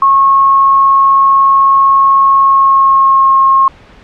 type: tone with pitch glide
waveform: sine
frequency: 1091 to 1077.8 Hz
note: C#6 to C#6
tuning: -28 to -49 cents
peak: -4 dBFS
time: 0.02-3.68 s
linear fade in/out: 2 ms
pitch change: -21 cents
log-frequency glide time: 2.37-3.32 s
effects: pink hiss -39 dBFS RMS until 4.03 s + low-pass 3000 Hz 12 dB/octave